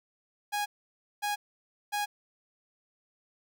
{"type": "tone bursts", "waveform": "sawtooth", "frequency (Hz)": 826, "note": "G#5", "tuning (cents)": -10, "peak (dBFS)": -25, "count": 3, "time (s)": [0.52, 2.06], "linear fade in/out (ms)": 20, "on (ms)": 140, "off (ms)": 560, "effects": []}